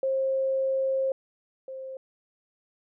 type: tone pair in turn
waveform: sine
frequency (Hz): 533 / 527.8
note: C5 / C5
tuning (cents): +32 / +15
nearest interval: unison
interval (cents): 17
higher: first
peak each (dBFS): -23 / -35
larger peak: first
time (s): 0.03-1.12 / 1.68-1.97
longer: first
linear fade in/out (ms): 2
effects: none